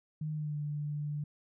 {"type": "tone with pitch glide", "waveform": "sine", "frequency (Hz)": [153.9, 147.8], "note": ["D#3", "D3"], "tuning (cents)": [-19, 11], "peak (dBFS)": -33, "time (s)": [0.21, 1.24], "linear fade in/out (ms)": 5, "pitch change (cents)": -70, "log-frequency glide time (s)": [0.32, 0.57], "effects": []}